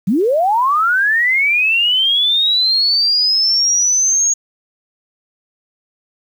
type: linear sweep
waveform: sine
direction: up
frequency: 164.81 to 6645 Hz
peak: -11 dBFS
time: 0.07-4.34 s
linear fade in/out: 10 ms
effects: 7-bit

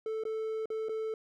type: tone with dropouts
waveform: triangle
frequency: 440 Hz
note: A4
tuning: in tune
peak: -30 dBFS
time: 0.06-1.14 s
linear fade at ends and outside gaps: 2 ms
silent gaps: 0.237-0.252 / 0.657-0.702 / 0.886-0.893 s
effects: none

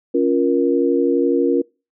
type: chord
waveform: sine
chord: Bb minor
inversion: first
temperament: equal with one note detuned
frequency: 277.2 / 349.2 / 471.3 Hz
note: Db4 / F4 / Bb4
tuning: 0 / 0 / +19 cents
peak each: -18 dBFS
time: 0.14-1.62 s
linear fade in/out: 10 ms
effects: noise-tail reverb RT60 0.3 s tail -25 dB re dry

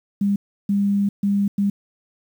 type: tone bursts at uneven times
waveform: sine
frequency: 200.8 Hz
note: G3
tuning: 42 cents sharp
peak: -16 dBFS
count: 4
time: 0.21-0.36 / 0.69-1.09 / 1.23-1.48 / 1.58-1.7 s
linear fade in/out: 5 ms
effects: 8-bit

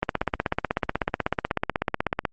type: click train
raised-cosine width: 0.5 ms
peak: -7 dBFS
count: 37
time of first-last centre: 0.03-2.252 s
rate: 16.2 Hz
effects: Opus 32 kbps

